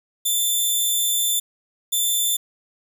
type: tone pair in turn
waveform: 10% pulse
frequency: 3541 / 3541 Hz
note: A7 / A7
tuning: +10 / +10 cents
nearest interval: unison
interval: 0 cents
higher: neither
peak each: -11 dBFS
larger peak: neither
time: 0.25-1.4 / 1.92-2.37 s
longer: first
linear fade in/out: 10 ms
effects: 8-bit